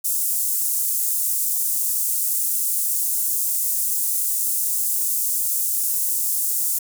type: high-pass noise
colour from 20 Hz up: pink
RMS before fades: -22 dBFS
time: 0.04-6.79 s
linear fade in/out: 10 ms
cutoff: 8200 Hz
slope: 24 dB/octave
effects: none